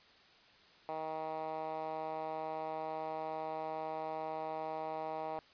10% pulse tone with band-pass filter, 157.8 Hz, D#3, 25 cents sharp, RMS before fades -40 dBFS, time 0.89-5.39 s, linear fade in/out 0 ms, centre 770 Hz, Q 2.1, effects white hiss -62 dBFS RMS until 5.53 s + resampled to 11025 Hz

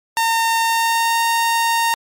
sawtooth tone with pitch glide, 912 to 922.6 Hz, A#5 to A#5, -38 to -18 cents, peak -11 dBFS, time 0.17-1.94 s, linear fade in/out 0 ms, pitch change +20 cents, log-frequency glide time 0.63-1.23 s, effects MP3 64 kbps

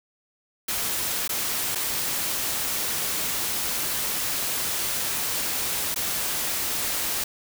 white noise with dropouts, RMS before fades -27 dBFS, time 0.68-7.24 s, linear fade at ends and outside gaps 5 ms, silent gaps 1.278-1.292 / 1.75-1.755 / 5.945-5.959 s, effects none

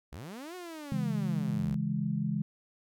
sawtooth linear two-way sweep, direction up then down, 55 to 370 to 55 Hz, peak -37 dBFS, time 0.12-1.76 s, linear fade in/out 10 ms, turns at 0.55 s
sine chord, C# minor, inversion none, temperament equal, 138.59 / 164.81 / 207.7 Hz, C#3 / E3 / G#3, 0 / 0 / 0 cents, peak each -34 / -33 / -32 dBFS, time 0.92-2.42 s, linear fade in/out 0 ms
effects none

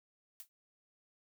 blue noise with exponential decay, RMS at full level -44 dBFS, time 0.4-0.49 s, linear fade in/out 0 ms, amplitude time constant 18 ms, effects none

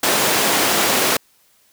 pink high-pass noise, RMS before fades -17 dBFS, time 0.03-1.17 s, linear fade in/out 5 ms, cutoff 300 Hz, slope 12 dB/octave, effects white hiss -57 dBFS RMS until 1.72 s

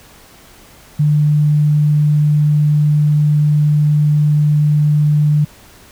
sine tone, 149.3 Hz, D3, 29 cents sharp, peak -9 dBFS, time 0.99-5.45 s, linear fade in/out 10 ms, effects pink hiss -43 dBFS RMS until 5.91 s

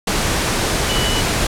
sine tone in noise, 2960 Hz, F#7, in tune, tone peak -22 dBFS, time 0.89-1.21 s, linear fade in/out 5 ms, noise pink, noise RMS -18 dBFS, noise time 0.07-1.47 s, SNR -7 dB, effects low-pass 10000 Hz 12 dB/octave

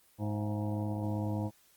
harmonic tone with a mistuned harmonic, 104.9 Hz, G#2, 18 cents sharp, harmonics 1 / 2 / 3 / 5 / 6 / 7 / 8 / 9, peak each -33 / -37 / -38 / -43 / -46 / -50 / -48 / -48 dBFS, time 0.18-1.51 s, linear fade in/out 50 ms, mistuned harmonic 6, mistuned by +94 cents, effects white hiss -65 dBFS RMS until 1.76 s + Opus 24 kbps

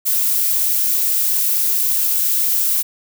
violet noise, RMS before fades -17 dBFS, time 0.05-2.83 s, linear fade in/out 20 ms, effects none

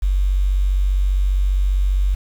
sine tone, 47.51 Hz, F#1, 47 cents sharp, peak -14 dBFS, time 0.02-2.15 s, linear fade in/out 10 ms, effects 7-bit

